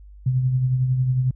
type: tone with tremolo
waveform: sine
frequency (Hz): 128.4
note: C3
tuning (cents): -32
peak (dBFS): -15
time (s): 0.26-1.31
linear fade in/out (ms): 5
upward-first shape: triangle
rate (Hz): 11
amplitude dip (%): 50
effects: added 50 Hz sine -41 dBFS peak until 1.35 s